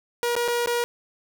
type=tone with dropouts; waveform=sawtooth; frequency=477.7 Hz; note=A#4; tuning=42 cents sharp; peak=-18 dBFS; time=0.23-0.84 s; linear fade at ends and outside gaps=0 ms; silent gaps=0.353-0.364 / 0.479-0.484 / 0.66-0.673 s; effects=none